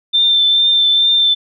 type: tone with vibrato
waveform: sine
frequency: 3566 Hz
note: A7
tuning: 22 cents sharp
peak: -9 dBFS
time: 0.13-1.35 s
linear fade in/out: 20 ms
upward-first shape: triangle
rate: 2.3 Hz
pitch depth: 21 cents each way
effects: none